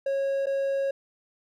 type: tone with dropouts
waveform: triangle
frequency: 548 Hz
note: C#5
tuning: 20 cents flat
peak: -22 dBFS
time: 0.06-0.91 s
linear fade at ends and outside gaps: 5 ms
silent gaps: 0.459-0.467 s
effects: none